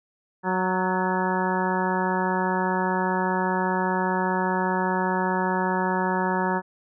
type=harmonic tone with a mistuned harmonic; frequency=185 Hz; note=F#3; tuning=in tune; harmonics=1 / 2 / 3 / 4 / 5 / 6 / 7 / 8 / 9; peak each=-27 / -29 / -33 / -32 / -26 / -36 / -36 / -35 / -32 dBFS; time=0.43-6.62 s; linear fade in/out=50 ms; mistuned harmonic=9; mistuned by=+38 cents; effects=none